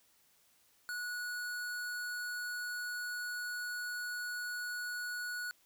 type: tone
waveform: square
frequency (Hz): 1464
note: F#6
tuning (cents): -19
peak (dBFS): -38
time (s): 0.89-5.51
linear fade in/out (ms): 0
effects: white hiss -69 dBFS RMS until 5.65 s